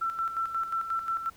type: tone with tremolo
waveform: sine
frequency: 1341 Hz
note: E6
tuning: 29 cents sharp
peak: -26 dBFS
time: 0.01-1.3 s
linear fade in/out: 10 ms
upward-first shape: square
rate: 5.6 Hz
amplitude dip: 60%
effects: pink hiss -57 dBFS RMS until 1.36 s